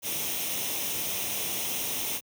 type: noise with comb filter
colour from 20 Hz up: white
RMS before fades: -31 dBFS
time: 0.02-2.21 s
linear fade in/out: 50 ms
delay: 0.33 ms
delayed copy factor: +0.6
effects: high-pass 100 Hz 12 dB/octave